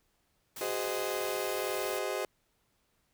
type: noise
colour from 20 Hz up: white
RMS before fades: -43 dBFS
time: 0.56-1.99 s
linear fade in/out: 5 ms
type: chord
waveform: 35% pulse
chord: Ab dominant seventh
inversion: third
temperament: just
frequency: 373.8 / 415.3 / 519.1 / 623 Hz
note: Gb4 / Ab4 / C5 / Eb5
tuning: +18 / 0 / -14 / +2 cents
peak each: -36 dBFS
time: 0.61-2.25 s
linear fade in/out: 2 ms
effects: pink hiss -74 dBFS RMS until 3.13 s